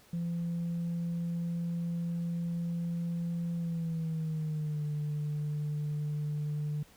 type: tone with pitch glide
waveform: sine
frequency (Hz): 170.3 to 149.11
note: F3 to D3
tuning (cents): -43 to +27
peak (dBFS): -29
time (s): 0.13-6.83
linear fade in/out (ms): 5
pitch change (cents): -230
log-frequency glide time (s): 3.55-4.85
effects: tanh soft clip ceiling -29 dBFS + pink hiss -60 dBFS RMS until 6.96 s